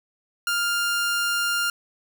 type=tone; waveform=sawtooth; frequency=1400 Hz; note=F6; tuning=4 cents sharp; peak=-18 dBFS; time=0.47-1.7 s; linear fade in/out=2 ms; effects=none